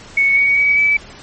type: tone with pitch steps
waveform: sine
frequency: 2217 / 2244 / 2271 / 2299 Hz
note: C#7 / C#7 / C#7 / D7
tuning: 0 / +21 / +41 / -37 cents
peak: -10 dBFS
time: 0.17-0.97 s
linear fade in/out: 5 ms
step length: 200 ms
effects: pink hiss -38 dBFS RMS until 1.22 s + MP3 32 kbps